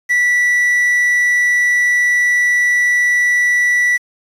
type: tone with quantisation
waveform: triangle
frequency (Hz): 1959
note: B6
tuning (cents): -15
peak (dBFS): -9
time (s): 0.09-3.98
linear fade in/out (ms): 20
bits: 6
effects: resampled to 32000 Hz